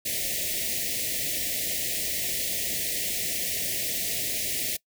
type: band-stop noise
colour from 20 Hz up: white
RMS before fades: -29 dBFS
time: 0.05-4.77 s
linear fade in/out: 10 ms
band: 700 to 1800 Hz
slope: 96 dB/octave
effects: noise-tail reverb RT60 0.1 s tail -22 dB re dry